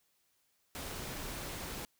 pink noise, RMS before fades -42 dBFS, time 0.75-1.85 s, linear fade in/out 0 ms, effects white hiss -75 dBFS RMS until 1.99 s

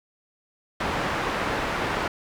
white low-pass noise, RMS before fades -27 dBFS, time 0.8-2.08 s, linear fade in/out 5 ms, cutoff 1500 Hz, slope 12 dB/octave, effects none

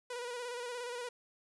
sawtooth tone with vibrato, 486.6 Hz, B4, 26 cents flat, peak -35 dBFS, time 0.1-1.09 s, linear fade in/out 5 ms, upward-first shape square, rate 17 Hz, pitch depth 36 cents each way, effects resampled to 24000 Hz + 11-bit

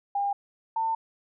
sine tone pair in turn, 804 / 899.1 Hz, G5 / A5, +44 / +37 cents, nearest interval major second, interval 193 cents, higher second, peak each -24 dBFS, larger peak neither, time 0.15-0.33 / 0.76-0.95 s, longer second, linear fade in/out 5 ms, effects none

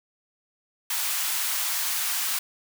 white high-pass noise, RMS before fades -27 dBFS, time 0.9-2.39 s, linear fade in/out 5 ms, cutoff 820 Hz, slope 24 dB/octave, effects none

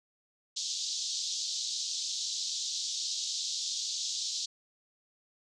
pink band-pass noise, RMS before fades -35 dBFS, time 0.56-4.46 s, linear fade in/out 10 ms, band 3600 to 7000 Hz, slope 48 dB/octave, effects none

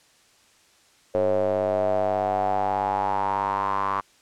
square tone with band-pass filter sweep, 49.17 Hz, G1, 6 cents sharp, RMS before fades -24 dBFS, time 1.14-4.01 s, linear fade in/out 10 ms, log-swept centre 530 to 1100 Hz, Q 6.9, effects white hiss -58 dBFS RMS until 4.21 s + low-pass 8000 Hz 12 dB/octave

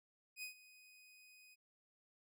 sawtooth tone with ADSR envelope, 2499 Hz, D#7, 7 cents sharp, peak -40 dBFS, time 0.36-1.56 s, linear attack 67 ms, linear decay 110 ms, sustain -18 dB, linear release 30 ms, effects none

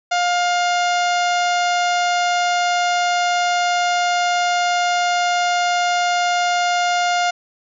harmonic tone with a mistuned harmonic, 707 Hz, F5, 21 cents sharp, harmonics 1 / 2 / 3 / 4 / 5 / 6 / 7 / 8 / 9 / 10, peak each -17 / -23 / -27 / -29 / -31 / -33 / -34 / -35 / -36 / -37 dBFS, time 0.11-7.31 s, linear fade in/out 10 ms, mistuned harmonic 8, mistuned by +18 cents, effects none

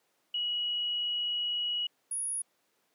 sine tone pair in turn, 2914 / 10384 Hz, F#7 / E9, -27 / -27 cents, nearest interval octave + minor seventh, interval 2200 cents, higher second, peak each -29 / -31 dBFS, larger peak first, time 0.34-1.87 / 2.11-2.42 s, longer first, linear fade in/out 5 ms, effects pink hiss -73 dBFS RMS until 2.94 s + high-pass 300 Hz 12 dB/octave

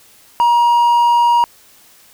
triangle tone, 950 Hz, A#5, 33 cents sharp, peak -7 dBFS, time 0.4-1.44 s, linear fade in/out 0 ms, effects white hiss -47 dBFS RMS until 2.13 s

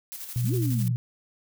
blue noise with tremolo, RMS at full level -37 dBFS, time 0.12-0.88 s, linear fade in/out 0 ms, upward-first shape square, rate 12 Hz, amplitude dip 45%
sine tone, 121.1 Hz, B2, 34 cents flat, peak -23 dBFS, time 0.36-0.96 s, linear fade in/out 0 ms
sine exponential two-way sweep, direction up then down, 145.5 to 392 to 153.3 Hz, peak -28 dBFS, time 0.43-0.93 s, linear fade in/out 20 ms, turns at 0.54 s
effects none

